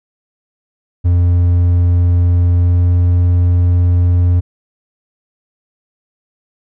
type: tone with pitch glide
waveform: triangle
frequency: 87.7 to 88.21 Hz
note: F2 to F2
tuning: +8 to +18 cents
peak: -6 dBFS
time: 1.04-4.41 s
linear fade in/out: 20 ms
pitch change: +10 cents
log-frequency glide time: 2.59-2.88 s
effects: none